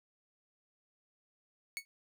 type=tone with exponential decay; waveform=sawtooth; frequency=2217 Hz; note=C#7; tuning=in tune; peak=-29 dBFS; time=1.77-1.85 s; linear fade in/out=0 ms; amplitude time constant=17 ms; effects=none